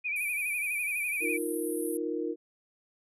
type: tone with vibrato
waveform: sine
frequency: 2394 Hz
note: D7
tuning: 33 cents sharp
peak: -29 dBFS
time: 0.04-1.38 s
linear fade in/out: 20 ms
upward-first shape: sine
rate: 12 Hz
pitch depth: 77 cents each way
type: band-pass noise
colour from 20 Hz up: pink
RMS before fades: -42 dBFS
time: 0.16-1.97 s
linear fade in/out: 2 ms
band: 9500 to 12000 Hz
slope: 96 dB/octave
type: chord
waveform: sine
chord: Eb suspended second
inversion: none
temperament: equal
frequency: 311.1 / 349.2 / 466.2 Hz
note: Eb4 / F4 / Bb4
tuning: 0 / 0 / 0 cents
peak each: -34 dBFS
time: 1.2-2.36 s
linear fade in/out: 50 ms
effects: none